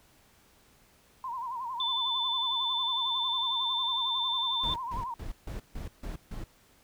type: tone with vibrato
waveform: sine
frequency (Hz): 987.8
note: B5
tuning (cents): 0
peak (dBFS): -33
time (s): 1.24-5.14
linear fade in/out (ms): 2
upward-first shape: sine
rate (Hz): 11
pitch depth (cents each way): 120
type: tone with pitch glide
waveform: sine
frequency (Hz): 3520 to 3553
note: A7 to A7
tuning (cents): 0 to +16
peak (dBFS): -28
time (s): 1.8-4.74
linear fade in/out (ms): 2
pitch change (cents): +16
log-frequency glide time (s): 2.47-3.86
type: noise bursts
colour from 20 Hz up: brown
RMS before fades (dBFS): -37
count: 7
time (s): 4.63-6.44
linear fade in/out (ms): 5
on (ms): 130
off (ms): 150
effects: pink hiss -62 dBFS RMS until 6.83 s